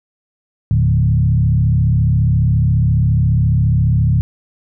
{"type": "tone with frequency modulation", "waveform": "sine", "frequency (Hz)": 116.54, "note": "A#2", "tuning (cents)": 0, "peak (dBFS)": -10, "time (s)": [0.71, 4.21], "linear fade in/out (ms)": 0, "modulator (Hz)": 34.5, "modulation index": 1.2, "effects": []}